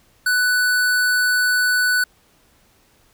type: tone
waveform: square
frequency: 1490 Hz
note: F#6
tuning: 12 cents sharp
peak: -16 dBFS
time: 0.26-2.04 s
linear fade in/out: 5 ms
effects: pink hiss -57 dBFS RMS until 3.13 s